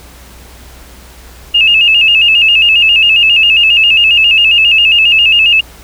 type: tone with vibrato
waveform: sine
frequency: 2720 Hz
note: F7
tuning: 46 cents flat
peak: -4 dBFS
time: 1.54-5.61 s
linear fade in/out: 10 ms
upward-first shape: square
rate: 7.4 Hz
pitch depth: 71 cents each way
effects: added 61 Hz sine -35 dBFS peak until 5.83 s + pink hiss -37 dBFS RMS until 5.83 s